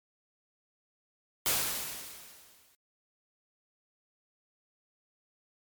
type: noise with exponential decay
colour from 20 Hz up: white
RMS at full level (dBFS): -26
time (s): 1.46-2.75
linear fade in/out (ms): 1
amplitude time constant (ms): 280
effects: MP3 96 kbps